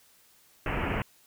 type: low-pass noise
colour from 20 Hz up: pink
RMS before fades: -30 dBFS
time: 0.66-1.02 s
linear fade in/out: 2 ms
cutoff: 2900 Hz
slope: 96 dB/octave
effects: white hiss -61 dBFS RMS until 1.26 s